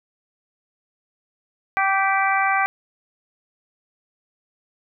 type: harmonic tone with a mistuned harmonic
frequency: 388.7 Hz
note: G4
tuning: 15 cents flat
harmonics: 2 / 3 / 4 / 5 / 6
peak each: -21 / -23 / -24 / -25 / -26 dBFS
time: 1.77-2.66 s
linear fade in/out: 0 ms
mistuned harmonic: 5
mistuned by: +26 cents
effects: none